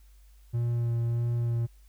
triangle tone with vibrato, 117.9 Hz, A#2, 20 cents sharp, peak -23 dBFS, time 0.53-1.67 s, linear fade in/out 20 ms, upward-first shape sine, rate 1.6 Hz, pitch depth 14 cents each way, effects added 50 Hz sine -52 dBFS peak until 1.88 s + white hiss -67 dBFS RMS until 1.88 s

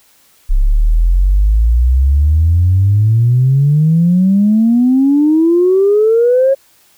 sine exponential sweep, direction up, 32.7 to 550 Hz, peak -6 dBFS, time 0.49-6.55 s, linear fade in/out 20 ms, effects tanh soft clip ceiling -2 dBFS + white hiss -50 dBFS RMS until 6.97 s

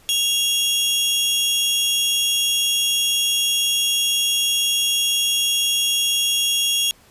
sawtooth tone pair together, 2794 / 3322 Hz, F7 / G#7, 0 / 0 cents, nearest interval minor third, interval 300 cents, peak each -21 / -15 dBFS, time 0.09-6.91 s, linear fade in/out 0 ms, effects pink hiss -52 dBFS RMS until 7.1 s + resampled to 32000 Hz

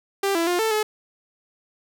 sawtooth tone with pitch steps, 394.7 / 334.5 / 353.6 / 443.3 / 428 Hz, G4 / E4 / F4 / A4 / A4, +12 / +25 / +22 / +13 / -48 cents, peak -16 dBFS, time 0.23-0.83 s, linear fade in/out 5 ms, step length 120 ms, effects none

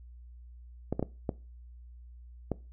clicks, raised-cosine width 2 ms, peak -16 dBFS, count 5, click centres 0.926 / 0.995 / 1.027 / 1.292 / 2.517 s, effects noise-tail reverb RT60 0.3 s tail -20 dB re dry + added 60 Hz sine -47 dBFS peak until 2.72 s

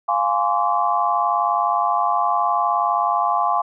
sine chord, D half-diminished seventh, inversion first, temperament equal with one note detuned, 698.5 / 830.6 / 1046.5 / 1145.8 Hz, F5 / Ab5 / C6 / D6, 0 / 0 / 0 / -43 cents, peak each -22 dBFS, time 0.08-3.62 s, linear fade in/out 10 ms, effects none

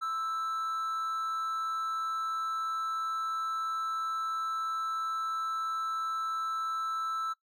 triangle tone with amplitude modulation, 1318.5 Hz, E6, in tune, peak -27 dBFS, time 0.01-7.34 s, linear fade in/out 20 ms, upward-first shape sine, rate 278 Hz, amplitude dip 30%, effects noise-tail reverb RT60 0.1 s tail -18 dB re dry

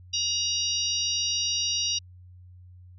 harmonic tone, 947 Hz, A#5, 27 cents sharp, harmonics 3 / 4 / 5 / 6, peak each -30 / -31 / -31 / -29 dBFS, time 0.13-1.99 s, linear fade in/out 10 ms, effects added 90 Hz sine -46 dBFS peak until 2.98 s

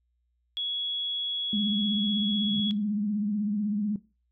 sine tone, 3354 Hz, G#7, 16 cents sharp, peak -28 dBFS, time 0.57-2.71 s, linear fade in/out 0 ms
sine tone with vibrato, 207.9 Hz, G#3, 2 cents sharp, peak -25 dBFS, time 1.53-3.96 s, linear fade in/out 2 ms, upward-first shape triangle, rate 16 Hz, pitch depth 80 cents each way
sine tone with exponential growth, 147.6 Hz, D3, 9 cents sharp, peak -32 dBFS, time 2.38-2.6 s, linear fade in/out 2 ms, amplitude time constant 47 ms
effects noise-tail reverb RT60 0.3 s tail -18 dB re dry + added 60 Hz sine -70 dBFS peak until 4.31 s

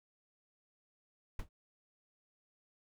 brown noise with exponential decay, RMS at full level -32 dBFS, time 1.39-1.49 s, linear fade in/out 5 ms, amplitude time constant 20 ms, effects none

